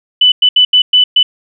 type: tone bursts at uneven times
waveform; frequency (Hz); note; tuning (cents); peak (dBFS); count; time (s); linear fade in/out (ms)
sine; 2990; F#7; +17; -4; 6; 0.21-0.32 / 0.42-0.49 / 0.56-0.65 / 0.73-0.82 / 0.93-1.04 / 1.16-1.23; 5
effects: none